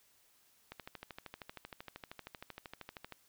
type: click train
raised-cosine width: 0.3 ms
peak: -29 dBFS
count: 32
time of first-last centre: 0.72-3.123 s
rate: 12.9 Hz
effects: white hiss -69 dBFS RMS until 3.28 s